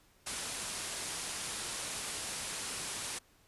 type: low-pass noise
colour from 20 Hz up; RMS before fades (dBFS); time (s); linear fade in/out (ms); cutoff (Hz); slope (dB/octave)
white; -40; 0.26-3.19; 10; 11000; 96
effects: pink hiss -66 dBFS RMS until 3.47 s + resampled to 32000 Hz